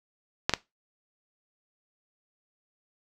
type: clicks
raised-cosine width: 0.2 ms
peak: -4 dBFS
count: 2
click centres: 0.495 / 0.537 s
effects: noise-tail reverb RT60 0.2 s tail -19 dB re dry